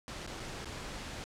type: noise with dropouts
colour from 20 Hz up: pink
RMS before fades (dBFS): -42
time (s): 0.08-1.24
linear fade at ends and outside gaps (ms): 0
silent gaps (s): 0.265-0.275 / 0.397-0.401 / 0.646-0.656
effects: low-pass 7000 Hz 12 dB/octave